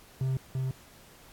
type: tone pair in turn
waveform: triangle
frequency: 131.7 / 131.09 Hz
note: C3 / C3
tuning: +12 / +4 cents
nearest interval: unison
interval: 8 cents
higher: first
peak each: -24 / -26 dBFS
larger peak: first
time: 0.21-0.37 / 0.55-0.71 s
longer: neither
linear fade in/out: 2 ms
effects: pink hiss -55 dBFS RMS until 1.32 s + AAC 64 kbps